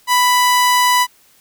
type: tone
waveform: sawtooth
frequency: 990 Hz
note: B5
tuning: 4 cents sharp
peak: -7 dBFS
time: 0.07-1.07 s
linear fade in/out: 50 ms
effects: white hiss -52 dBFS RMS until 1.4 s